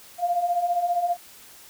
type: beating tone pair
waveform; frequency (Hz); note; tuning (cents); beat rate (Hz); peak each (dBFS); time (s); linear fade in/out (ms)
sine; 688 / 703; F5 / F5; -26 / +11; 15; -28 / -22; 0.18-1.17; 50
effects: white hiss -48 dBFS RMS until 1.69 s